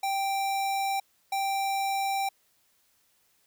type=tone pair in turn; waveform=square; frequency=784 / 784 Hz; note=G5 / G5; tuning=0 / 0 cents; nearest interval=unison; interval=0 cents; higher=neither; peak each=-27 dBFS; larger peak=neither; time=0.03-1 / 1.32-2.29 s; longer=neither; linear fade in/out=5 ms; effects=white hiss -68 dBFS RMS until 3.46 s